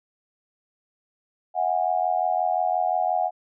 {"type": "tone with amplitude modulation", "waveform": "sine", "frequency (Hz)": 730, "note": "F#5", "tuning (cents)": -24, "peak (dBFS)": -16, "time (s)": [1.54, 3.31], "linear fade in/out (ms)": 50, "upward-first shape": "sine", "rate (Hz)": 85.7, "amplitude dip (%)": 100, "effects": []}